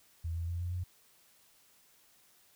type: tone with pitch steps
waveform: sine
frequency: 82.41 / 84.19 / 86.01 / 87.87 / 89.76 Hz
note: E2 / E2 / F2 / F2 / F2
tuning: 0 / +37 / -26 / +11 / +48 cents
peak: -33 dBFS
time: 0.24-0.84 s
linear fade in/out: 10 ms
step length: 120 ms
effects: white hiss -65 dBFS RMS until 2.55 s